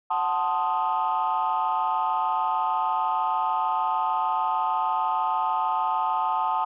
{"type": "chord", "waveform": "sine", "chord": "F# diminished seventh", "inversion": "none", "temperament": "equal", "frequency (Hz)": [740, 880, 1046.5, 1244.5], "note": ["F#5", "A5", "C6", "Eb6"], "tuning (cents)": [0, 0, 0, 0], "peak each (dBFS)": [-28, -24, -28, -28], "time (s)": [0.1, 6.65], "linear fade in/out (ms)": 10, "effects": ["tanh soft clip ceiling -16 dBFS"]}